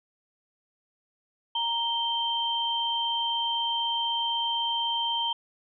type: tone pair together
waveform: sine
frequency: 932.3 / 3136 Hz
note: A#5 / G7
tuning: 0 / 0 cents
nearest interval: octave + major sixth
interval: 2100 cents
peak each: -29 / -27 dBFS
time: 1.55-5.33 s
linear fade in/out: 5 ms
effects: none